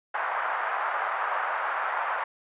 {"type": "band-pass noise", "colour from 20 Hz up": "white", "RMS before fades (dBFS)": -29, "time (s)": [0.14, 2.24], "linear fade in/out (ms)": 5, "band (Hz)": [700, 1500], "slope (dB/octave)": 24, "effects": ["resampled to 8000 Hz"]}